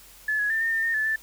sine tone with pitch steps, 1723 / 1677 / 1787 / 1823 / 1802 / 1830 / 1737 / 1762 Hz, A6 / G#6 / A6 / A#6 / A6 / A#6 / A6 / A6, -37 / +16 / +26 / -39 / +41 / -32 / -23 / +2 cents, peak -22 dBFS, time 0.28-1.16 s, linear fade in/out 5 ms, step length 110 ms, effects added 46 Hz sine -56 dBFS peak until 1.22 s + white hiss -50 dBFS RMS until 1.22 s

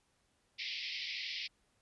pink band-pass noise, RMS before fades -41 dBFS, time 0.58-1.48 s, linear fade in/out 20 ms, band 2000 to 5300 Hz, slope 96 dB/octave, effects pink hiss -75 dBFS RMS until 1.81 s + resampled to 24000 Hz

